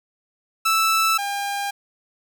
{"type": "tone pair in turn", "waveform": "sawtooth", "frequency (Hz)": [1318.5, 803.7], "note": ["E6", "G5"], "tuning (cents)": [0, 43], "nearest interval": "major sixth", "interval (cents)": 857, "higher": "first", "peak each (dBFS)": [-13, -20], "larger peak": "first", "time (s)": [[0.65, 1.18], [1.18, 1.71]], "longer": "neither", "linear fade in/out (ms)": 10, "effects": []}